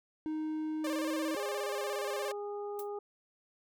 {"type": "tone with pitch glide", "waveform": "triangle", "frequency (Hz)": [311.1, 316.4], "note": ["D#4", "D#4"], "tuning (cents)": [0, 29], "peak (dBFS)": -31, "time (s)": [0.26, 1.35], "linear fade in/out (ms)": 0, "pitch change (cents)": 29, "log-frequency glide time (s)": [0.78, 1.12]}
{"type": "tone with vibrato", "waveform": "sawtooth", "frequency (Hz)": 561, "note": "C#5", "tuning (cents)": 21, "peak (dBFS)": -32, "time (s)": [0.84, 2.32], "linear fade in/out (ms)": 5, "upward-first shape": "square", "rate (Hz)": 17, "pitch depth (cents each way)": 86}
{"type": "harmonic tone", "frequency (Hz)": 410, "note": "G#4", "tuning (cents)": -22, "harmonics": [1, 2, 3], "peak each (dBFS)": [-37, -44, -50], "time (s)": [1.36, 2.99], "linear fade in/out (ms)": 5}
{"type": "noise with exponential decay", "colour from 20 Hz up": "violet", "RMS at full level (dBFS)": -41, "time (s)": [2.79, 2.89], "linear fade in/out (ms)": 2, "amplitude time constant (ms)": 20}
{"effects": []}